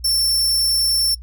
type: tone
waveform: sawtooth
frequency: 5410 Hz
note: E8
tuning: 44 cents sharp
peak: -13 dBFS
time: 0.04-1.15 s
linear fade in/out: 10 ms
effects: noise-tail reverb RT60 0.1 s tail -26 dB re dry + added 60 Hz sine -33 dBFS peak until 1.22 s